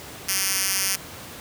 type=tone with high-pass filter; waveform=5% pulse; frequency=192.5 Hz; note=G3; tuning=31 cents flat; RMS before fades=-24 dBFS; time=0.28-0.96 s; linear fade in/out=10 ms; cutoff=4400 Hz; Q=0.6; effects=pink hiss -39 dBFS RMS until 1.4 s + high-pass 80 Hz 12 dB/octave